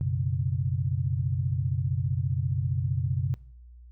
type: chord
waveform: sine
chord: F# suspended fourth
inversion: none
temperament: equal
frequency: 92.5 / 123.47 / 138.59 Hz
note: F#2 / B2 / C#3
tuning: 0 / 0 / 0 cents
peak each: -29 dBFS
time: 0.01-3.34 s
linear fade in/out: 0 ms
effects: noise-tail reverb RT60 0.6 s tail -22 dB re dry + added 60 Hz sine -46 dBFS peak until 3.91 s